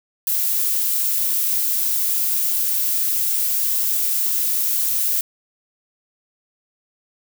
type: noise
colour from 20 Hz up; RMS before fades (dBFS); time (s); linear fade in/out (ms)
violet; -20; 0.27-5.21; 2
effects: none